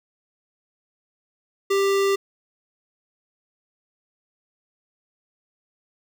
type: tone with notch filter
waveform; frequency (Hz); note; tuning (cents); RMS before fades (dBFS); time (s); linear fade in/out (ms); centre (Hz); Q
square; 394.3; G4; +10; -20; 1.7-2.16; 10; 11000; 1.4
effects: none